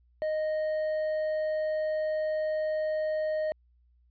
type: tone with hard clipping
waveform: triangle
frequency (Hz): 620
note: D#5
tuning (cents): -6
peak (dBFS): -28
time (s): 0.22-3.52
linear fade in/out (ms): 0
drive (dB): 7
effects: added 60 Hz sine -61 dBFS peak until 4.1 s + resampled to 11025 Hz